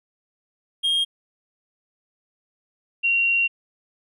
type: tone pair in turn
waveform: triangle / sine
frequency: 3234 / 2752 Hz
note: G#7 / F7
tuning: -47 / -26 cents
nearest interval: minor third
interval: 279 cents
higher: first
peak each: -17 dBFS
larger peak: neither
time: 0.83-1.05 / 3.03-3.48 s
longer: second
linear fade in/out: 20 ms
effects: none